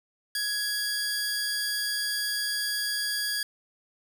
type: tone pair together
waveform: sawtooth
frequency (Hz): 1670 / 4754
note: G#6 / D8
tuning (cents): +9 / +20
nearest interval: octave + tritone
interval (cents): 1811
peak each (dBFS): -27 / -27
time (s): 0.35-3.43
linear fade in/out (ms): 2
effects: none